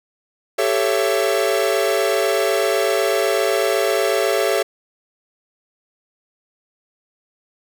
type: chord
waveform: 45% pulse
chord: A dominant seventh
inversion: third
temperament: equal with one note detuned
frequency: 392 / 440 / 554.4 / 668.5 Hz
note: G4 / A4 / C#5 / E5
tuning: 0 / 0 / 0 / +24 cents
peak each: -22 dBFS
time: 0.58-4.63 s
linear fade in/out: 10 ms
effects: none